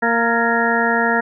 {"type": "harmonic tone with a mistuned harmonic", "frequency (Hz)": 231.6, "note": "A#3", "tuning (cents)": -11, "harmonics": [1, 2, 3, 4, 6, 7, 8], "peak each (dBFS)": [-22, -22, -22, -22, -22, -22, -22], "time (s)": [0.02, 1.21], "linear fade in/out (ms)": 10, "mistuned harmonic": 7, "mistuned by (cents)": 55, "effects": []}